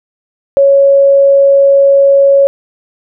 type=tone; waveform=sine; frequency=554.4 Hz; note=C#5; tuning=in tune; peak=-3 dBFS; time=0.57-2.47 s; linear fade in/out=0 ms; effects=none